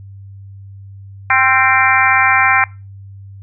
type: harmonic tone with a mistuned harmonic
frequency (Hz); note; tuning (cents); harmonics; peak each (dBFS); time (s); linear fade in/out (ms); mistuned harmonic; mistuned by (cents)
261.6; C4; 0; 3 / 4 / 5 / 6 / 7 / 8 / 9; -17 / -17 / -17 / -17 / -17 / -17 / -17; 1.3-2.64; 2; 5; +47
effects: noise-tail reverb RT60 0.3 s tail -23 dB re dry + added 98 Hz sine -32 dBFS peak until 3.42 s